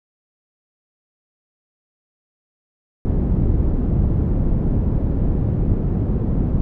pink low-pass noise, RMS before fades -18 dBFS, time 3.05-6.61 s, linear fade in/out 0 ms, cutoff 250 Hz, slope 12 dB/octave, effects none

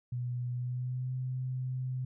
sine tone with pitch glide, 123 to 128.37 Hz, B2 to C3, -7 to -33 cents, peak -32 dBFS, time 0.12-2.05 s, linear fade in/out 5 ms, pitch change +74 cents, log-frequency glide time 0.53-1.14 s, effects none

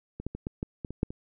clicks, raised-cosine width 3 ms, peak -24 / -19 / -23 / -19 / -18 / -21 / -24 / -12 / -25 dBFS, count 9, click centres 0.2 / 0.266 / 0.35 / 0.469 / 0.629 / 0.848 / 0.906 / 1.031 / 1.105 s, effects none

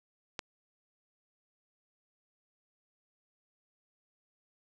click, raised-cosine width 0.2 ms, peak -18 dBFS, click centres 0.392 s, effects none

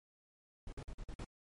brown noise bursts, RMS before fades -44 dBFS, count 6, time 0.67-1.245 s, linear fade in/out 2 ms, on 55 ms, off 49 ms, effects MP3 48 kbps

